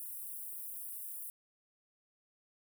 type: high-pass noise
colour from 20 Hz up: white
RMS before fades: -44 dBFS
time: 0-1.3 s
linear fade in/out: 0 ms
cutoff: 9400 Hz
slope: 48 dB/octave
effects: none